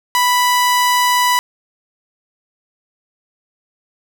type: tone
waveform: sawtooth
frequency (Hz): 987.8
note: B5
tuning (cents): 0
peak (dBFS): -8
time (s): 0.15-1.39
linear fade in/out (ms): 0
effects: none